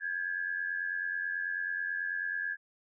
sine tone pair together, 1610.8 / 1700 Hz, G6 / G#6, +47 / +40 cents, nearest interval minor second, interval 93 cents, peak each -35 / -34 dBFS, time 0-2.57 s, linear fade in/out 50 ms, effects none

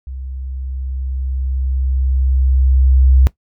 sine tone with level ramp, 65.41 Hz, C2, in tune, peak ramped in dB -25 to -5 dBFS, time 0.07-3.27 s, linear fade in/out 0 ms, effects noise-tail reverb RT60 0.1 s tail -19 dB re dry + tanh soft clip ceiling -1 dBFS

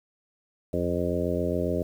harmonic tone with a mistuned harmonic, 87.31 Hz, F2, in tune, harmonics 1 / 2 / 3 / 4 / 5 / 6 / 7, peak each -32 / -32 / -32 / -32 / -32 / -32 / -32 dBFS, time 0.73-1.83 s, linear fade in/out 5 ms, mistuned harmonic 1, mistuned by -72 cents, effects 9-bit

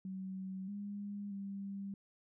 sine tone with pitch steps, 189.4 / 203.1 / 197.7 Hz, F#3 / G#3 / G3, +41 / -38 / +15 cents, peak -40 dBFS, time 0.05-1.94 s, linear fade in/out 2 ms, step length 630 ms, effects none

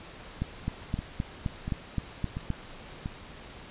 two click trains, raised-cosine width 5 ms, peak -20 / -16 dBFS, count 4 / 9, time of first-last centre 0.99-3.059 / 0.42-2.503 s, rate 1.45 / 3.84 Hz, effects pink hiss -46 dBFS RMS until 3.7 s + resampled to 8000 Hz

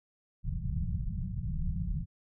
pink low-pass noise, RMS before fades -33 dBFS, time 0.43-2.06 s, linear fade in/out 50 ms, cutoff 190 Hz, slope 96 dB/octave, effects none

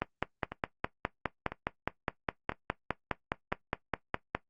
two click trains, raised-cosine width 0.5 ms, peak -22 / -13 dBFS, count 4 / 22, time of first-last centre 0.52-3.52 / 0.02-4.35 s, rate 1 / 4.85 Hz, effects noise-tail reverb RT60 0.1 s tail -17 dB re dry + Opus 32 kbps

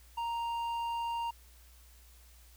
sine tone with hard clipping, 932.3 Hz, A#5, in tune, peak -34 dBFS, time 0.17-1.31 s, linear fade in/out 10 ms, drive 6 dB, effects added 60 Hz sine -56 dBFS peak until 2.56 s + white hiss -62 dBFS RMS until 2.56 s

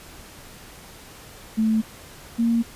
sine tone pair in turn, 220 / 231.9 Hz, A3 / A#3, 0 / -9 cents, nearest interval minor second, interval 91 cents, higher second, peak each -17 dBFS, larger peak neither, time 1.57-1.82 / 2.38-2.63 s, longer neither, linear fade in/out 20 ms, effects pink hiss -44 dBFS RMS until 2.75 s + resampled to 32000 Hz

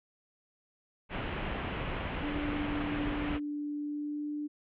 pink low-pass noise, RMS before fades -36 dBFS, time 1.09-3.4 s, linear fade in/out 50 ms, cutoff 3100 Hz, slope 48 dB/octave
sine tone with pitch glide, 293.8 to 296.4 Hz, D4 to D4, +1 to +16 cents, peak -33 dBFS, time 2.22-4.48 s, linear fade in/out 20 ms, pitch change +15 cents, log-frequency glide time 3.78-4.31 s
effects none

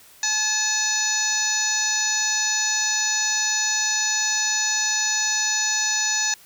harmonic tone with a mistuned harmonic, 859 Hz, A5, 42 cents flat, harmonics 1 / 2 / 3 / 4 / 5 / 6 / 7 / 8, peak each -33 / -27 / -32 / -32 / -29 / -31 / -24 / -27 dBFS, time 0.23-6.34 s, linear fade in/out 2 ms, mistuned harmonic 4, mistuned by +120 cents, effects white hiss -50 dBFS RMS until 6.45 s

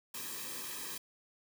white noise with comb filter, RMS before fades -42 dBFS, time 0.14-0.98 s, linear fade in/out 5 ms, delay 1.4 ms, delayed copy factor -1, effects none

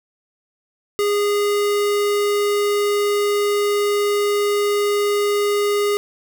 square tone, 410.5 Hz, G#4, 20 cents flat, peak -17 dBFS, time 0.99-5.97 s, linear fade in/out 0 ms, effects none

